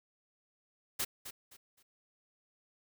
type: noise with echo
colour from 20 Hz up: white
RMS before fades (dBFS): -34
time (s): 0.99-1.05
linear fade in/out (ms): 10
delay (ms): 260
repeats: 3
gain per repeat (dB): -11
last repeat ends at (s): 1.83
effects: none